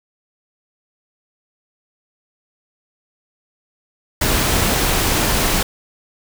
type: noise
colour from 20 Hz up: pink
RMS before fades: -17 dBFS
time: 4.21-5.63 s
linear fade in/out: 5 ms
effects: none